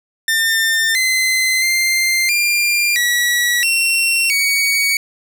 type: tone with pitch steps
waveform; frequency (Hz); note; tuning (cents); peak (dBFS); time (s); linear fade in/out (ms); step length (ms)
sawtooth; 1801 / 2054 / 2094 / 2393 / 1933 / 2723 / 2247; A6 / C7 / C7 / D7 / B6 / F7 / C#7; +40 / -33 / +1 / +32 / -38 / -44 / +23; -10; 0.28-4.97; 2; 670
effects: none